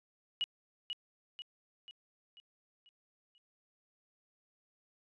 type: tone with echo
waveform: sine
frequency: 2911 Hz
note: F#7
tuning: 29 cents flat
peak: -30 dBFS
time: 0.41-0.44 s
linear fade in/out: 0 ms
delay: 490 ms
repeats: 6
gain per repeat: -6 dB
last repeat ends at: 3.38 s
effects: resampled to 22050 Hz